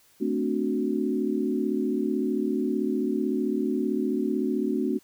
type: chord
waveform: sine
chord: D dominant seventh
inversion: second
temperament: equal with one note detuned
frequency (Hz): 220 / 258.2 / 293.7 / 370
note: A3 / C4 / D4 / F#4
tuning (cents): 0 / -23 / 0 / 0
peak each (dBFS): -29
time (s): 0.2-4.99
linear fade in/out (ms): 20
effects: white hiss -60 dBFS RMS until 5.03 s